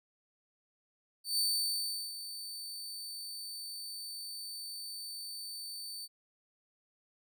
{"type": "tone with ADSR envelope", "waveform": "sawtooth", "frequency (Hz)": 4549, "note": "C#8", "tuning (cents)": 44, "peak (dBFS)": -25, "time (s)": [1.24, 6.08], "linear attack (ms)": 140, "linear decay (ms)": 740, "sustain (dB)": -13, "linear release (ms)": 39, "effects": []}